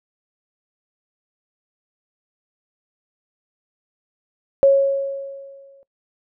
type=tone with exponential decay; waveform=sine; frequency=550 Hz; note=C#5; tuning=14 cents flat; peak=-7 dBFS; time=4.63-5.83 s; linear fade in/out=0 ms; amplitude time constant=260 ms; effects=noise-tail reverb RT60 0.1 s tail -21 dB re dry